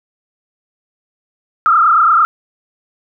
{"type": "tone with frequency modulation", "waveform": "sine", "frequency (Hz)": 1296, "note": "E6", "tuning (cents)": -30, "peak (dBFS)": -7, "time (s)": [1.66, 2.25], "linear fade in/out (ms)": 0, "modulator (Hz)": 28.9, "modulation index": 3, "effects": []}